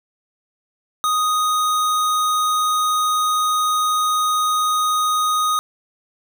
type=tone; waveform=square; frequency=1244.5 Hz; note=D#6; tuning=in tune; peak=-17 dBFS; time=1.04-5.59 s; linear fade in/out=0 ms; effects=none